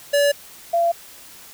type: tone pair in turn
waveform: square / sine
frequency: 573 / 681.4 Hz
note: D5 / F5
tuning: -43 / -43 cents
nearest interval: minor third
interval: 300 cents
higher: second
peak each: -15 dBFS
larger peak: neither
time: 0.13-0.32 / 0.73-0.92 s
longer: neither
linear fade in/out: 10 ms
effects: white hiss -43 dBFS RMS until 1.53 s